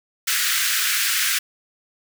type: high-pass noise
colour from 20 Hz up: pink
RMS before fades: -21 dBFS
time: 0.27-1.39 s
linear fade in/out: 10 ms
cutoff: 1400 Hz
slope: 48 dB/octave
effects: none